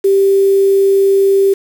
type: tone with quantisation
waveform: sine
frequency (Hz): 392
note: G4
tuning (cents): 0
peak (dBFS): -7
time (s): 0.04-1.54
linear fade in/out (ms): 10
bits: 5
effects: none